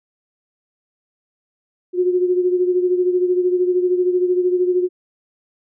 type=beating tone pair; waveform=sine; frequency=360 / 373 Hz; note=F#4 / F#4; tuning=-47 / +14 cents; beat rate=13 Hz; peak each=-15 / -22 dBFS; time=1.93-4.89 s; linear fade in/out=50 ms; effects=none